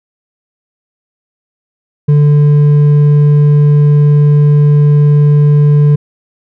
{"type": "tone with hard clipping", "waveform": "sine", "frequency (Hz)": 146.83, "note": "D3", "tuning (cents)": 0, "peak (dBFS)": -5, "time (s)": [2.08, 5.96], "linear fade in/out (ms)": 10, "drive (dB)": 4, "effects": []}